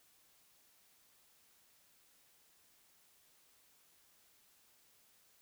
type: silence
effects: white hiss -69 dBFS RMS until 5.41 s